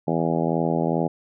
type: harmonic tone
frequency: 82.41 Hz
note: E2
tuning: in tune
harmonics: 2 / 3 / 4 / 5 / 6 / 7 / 8 / 9 / 10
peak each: -25 / -27 / -28 / -29 / -30 / -30 / -31 / -32 / -32 dBFS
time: 0.07-1.08 s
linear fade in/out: 10 ms
effects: none